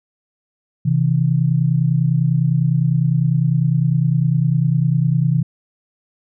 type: tone pair together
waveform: sine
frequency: 131.56 / 161.5 Hz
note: C3 / E3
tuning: +10 / -35 cents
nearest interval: major third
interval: 355 cents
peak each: -16 dBFS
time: 0.85-5.43 s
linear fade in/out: 10 ms
effects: none